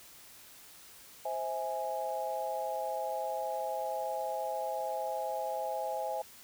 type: chord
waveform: sine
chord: C augmented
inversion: none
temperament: equal with one note detuned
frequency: 523.3 / 651.7 / 830.6 Hz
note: C5 / E5 / G#5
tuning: 0 / -20 / 0 cents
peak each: -38 / -37 / -36 dBFS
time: 1.25-6.22 s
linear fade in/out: 5 ms
effects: white hiss -54 dBFS RMS until 6.43 s